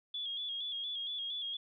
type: tone with vibrato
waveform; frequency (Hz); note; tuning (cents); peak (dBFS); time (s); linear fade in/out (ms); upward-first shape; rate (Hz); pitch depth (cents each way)
sine; 3353; G#7; +16; -36; 0.14-1.57; 5; square; 4.3; 47
effects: none